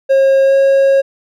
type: tone with pitch glide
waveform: triangle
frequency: 540 to 545 Hz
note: C#5 to C#5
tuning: -45 to -29 cents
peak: -5 dBFS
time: 0.09-1.02 s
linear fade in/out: 20 ms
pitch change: +16 cents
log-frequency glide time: 0.44-0.54 s
effects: none